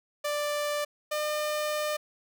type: tone pair in turn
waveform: sawtooth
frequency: 589 / 603.1 Hz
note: D5 / D5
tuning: +5 / +46 cents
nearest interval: unison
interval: 41 cents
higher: second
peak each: -24 dBFS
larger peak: neither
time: 0.24-0.85 / 1.11-1.97 s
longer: second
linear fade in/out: 10 ms
effects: none